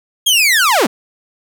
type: linear sweep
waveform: sawtooth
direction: down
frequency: 3316 to 172.2 Hz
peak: -6 dBFS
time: 0.26-0.87 s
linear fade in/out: 10 ms
effects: none